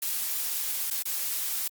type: noise with dropouts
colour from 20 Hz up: blue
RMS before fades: -30 dBFS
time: 0.02-1.68 s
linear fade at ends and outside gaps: 5 ms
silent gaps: 0.903-0.909 / 1.027-1.054 s
effects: Opus 48 kbps